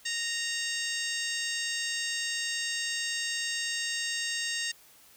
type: harmonic tone with a mistuned harmonic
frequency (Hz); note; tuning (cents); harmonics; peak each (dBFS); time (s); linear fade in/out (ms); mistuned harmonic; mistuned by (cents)
929; A#5; -6; 2 / 3 / 4 / 5 / 6 / 7 / 8 / 9; -35 / -37 / -38 / -39 / -40 / -40 / -41 / -42; 0.05-4.72; 10; 6; -34
effects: white hiss -57 dBFS RMS until 5.16 s